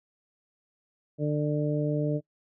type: harmonic tone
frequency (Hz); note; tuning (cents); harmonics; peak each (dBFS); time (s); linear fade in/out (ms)
148.9; D3; +24; 1 / 2 / 3 / 4; -27 / -30 / -32 / -33; 1.18-2.21; 50
effects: noise-tail reverb RT60 0.1 s tail -23 dB re dry